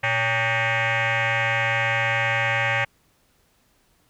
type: tone with frequency modulation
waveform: sine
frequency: 117.6 Hz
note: A#2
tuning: 16 cents sharp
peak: -18 dBFS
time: 0.03-2.85 s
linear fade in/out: 10 ms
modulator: 340 Hz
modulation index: 7.1
effects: tanh soft clip ceiling -16 dBFS + pink hiss -63 dBFS RMS until 4.09 s